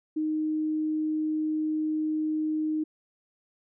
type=tone; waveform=sine; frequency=310 Hz; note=D#4; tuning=6 cents flat; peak=-25 dBFS; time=0.16-2.84 s; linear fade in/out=10 ms; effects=none